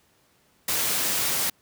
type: noise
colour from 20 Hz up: white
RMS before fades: -25 dBFS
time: 0.68-1.5 s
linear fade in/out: 5 ms
effects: pink hiss -63 dBFS RMS until 1.61 s + high-pass 80 Hz 12 dB/octave